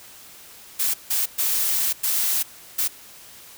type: noise bursts at uneven times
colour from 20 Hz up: blue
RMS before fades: -22 dBFS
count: 5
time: 0.79-0.94 / 1.1-1.26 / 1.38-1.93 / 2.03-2.43 / 2.78-2.88 s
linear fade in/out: 10 ms
effects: white hiss -45 dBFS RMS until 3.57 s